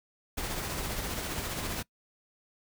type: noise with tremolo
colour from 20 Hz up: pink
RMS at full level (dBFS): -33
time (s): 0.37-1.83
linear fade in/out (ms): 10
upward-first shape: triangle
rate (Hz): 15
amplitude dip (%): 40
effects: noise-tail reverb RT60 0.1 s tail -23 dB re dry